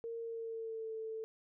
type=tone with pitch glide; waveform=sine; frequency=460.5 to 443 Hz; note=A#4 to A4; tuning=-21 to +12 cents; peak=-39 dBFS; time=0.04-1.24 s; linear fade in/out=0 ms; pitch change=-67 cents; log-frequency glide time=0.2-0.93 s; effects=none